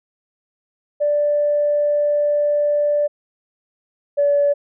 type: tone pair in turn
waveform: sine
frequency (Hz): 587.3 / 574.2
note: D5 / D5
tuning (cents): 0 / -39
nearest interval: unison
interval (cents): 39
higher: first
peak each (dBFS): -14 / -12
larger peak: second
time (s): 1-3.08 / 4.17-4.54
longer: first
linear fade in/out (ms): 20
effects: tanh soft clip ceiling -8 dBFS